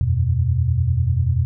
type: chord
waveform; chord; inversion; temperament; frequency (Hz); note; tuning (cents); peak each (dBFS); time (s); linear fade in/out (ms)
sine; E suspended second; none; equal; 82.41 / 92.5 / 123.47; E2 / F#2 / B2; 0 / 0 / 0; -20 / -21 / -19; 0.01-1.45; 0
effects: none